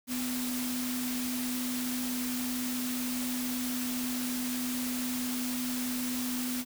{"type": "tone in noise", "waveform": "sine", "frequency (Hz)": 249.7, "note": "B3", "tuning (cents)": 19, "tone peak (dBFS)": -32, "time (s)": [0.07, 6.65], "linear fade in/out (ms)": 50, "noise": "white", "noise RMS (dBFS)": -37, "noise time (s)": [0.07, 6.65], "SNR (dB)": 2, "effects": []}